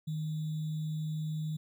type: tone with sample-and-hold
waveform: sine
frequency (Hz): 155.56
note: D#3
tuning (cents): 0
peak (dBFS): -32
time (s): 0.07-1.57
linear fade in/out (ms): 10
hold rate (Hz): 3675
effects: none